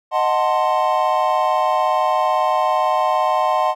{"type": "chord", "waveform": "triangle", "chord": "D# diminished seventh", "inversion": "none", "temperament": "equal with one note detuned", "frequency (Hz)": [622.3, 740, 886.1, 1046.5], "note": ["D#5", "F#5", "A5", "C6"], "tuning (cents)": [0, 0, 12, 0], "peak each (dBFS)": [-19, -18, -20, -18], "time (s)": [0.11, 3.75], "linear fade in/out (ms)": 50, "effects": []}